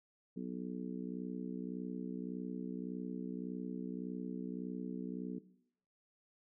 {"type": "harmonic tone", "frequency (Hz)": 61.74, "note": "B1", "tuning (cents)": 0, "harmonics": [3, 4, 5, 6, 7], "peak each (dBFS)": [-42, -43, -48, -52, -51], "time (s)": [0.36, 5.39], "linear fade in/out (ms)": 10, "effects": ["noise-tail reverb RT60 0.7 s tail -17 dB re dry"]}